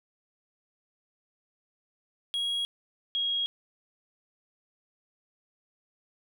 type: tone pair in turn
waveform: triangle / sine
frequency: 3300 / 3286 Hz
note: G#7 / G#7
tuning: -12 / -19 cents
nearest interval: unison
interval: 7 cents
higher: first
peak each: -26 dBFS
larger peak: neither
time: 2.34-2.65 / 3.15-3.46 s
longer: neither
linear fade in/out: 0 ms
effects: none